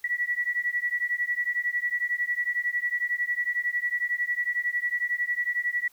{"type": "beating tone pair", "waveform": "sine", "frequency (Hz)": [1938, 1949], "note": ["B6", "B6"], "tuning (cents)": [-33, -23], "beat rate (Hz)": 11, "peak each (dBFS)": -28, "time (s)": [0.04, 5.88], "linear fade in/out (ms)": 5, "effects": ["white hiss -60 dBFS RMS until 5.92 s"]}